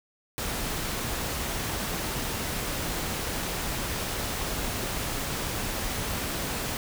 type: noise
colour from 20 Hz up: pink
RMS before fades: -31 dBFS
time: 0.38-6.77 s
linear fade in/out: 0 ms
effects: none